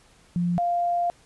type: tone pair in turn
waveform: sine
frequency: 174.61 / 697 Hz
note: F3 / F5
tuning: 0 / -4 cents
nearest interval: 2 octaves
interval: 2396 cents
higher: second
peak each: -21 dBFS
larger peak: neither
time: 0.36-0.58 / 0.58-1.1 s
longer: second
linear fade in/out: 0 ms
effects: pink hiss -57 dBFS RMS until 1.25 s + resampled to 24000 Hz